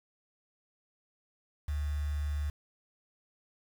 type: tone with quantisation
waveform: sine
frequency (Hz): 73.42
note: D2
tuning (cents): 0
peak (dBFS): -30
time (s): 1.68-2.5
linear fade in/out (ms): 5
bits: 8
effects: none